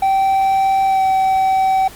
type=tone with pitch glide; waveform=triangle; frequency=775 to 764.8 Hz; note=G5 to G5; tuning=-20 to -43 cents; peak=-10 dBFS; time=0.02-1.88 s; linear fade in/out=5 ms; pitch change=-23 cents; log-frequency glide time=0.86-1.03 s; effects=pink hiss -38 dBFS RMS until 1.95 s + Opus 32 kbps